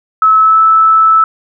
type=tone with pitch glide; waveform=sine; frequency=1297 to 1311.3 Hz; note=E6 to E6; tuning=-28 to -9 cents; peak=-4 dBFS; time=0.22-1.24 s; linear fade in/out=2 ms; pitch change=+19 cents; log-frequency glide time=0.39-0.6 s; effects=none